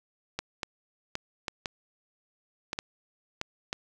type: clicks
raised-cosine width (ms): 0.2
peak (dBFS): -14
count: 9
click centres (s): 0.39 / 0.632 / 1.154 / 1.482 / 1.658 / 2.731 / 2.789 / 3.414 / 3.729
effects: none